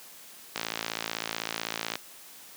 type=click train; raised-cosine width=0.2 ms; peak=-12 dBFS; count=79; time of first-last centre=0.56-1.955 s; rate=55.9 Hz; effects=white hiss -49 dBFS RMS until 2.56 s + high-pass 150 Hz 12 dB/octave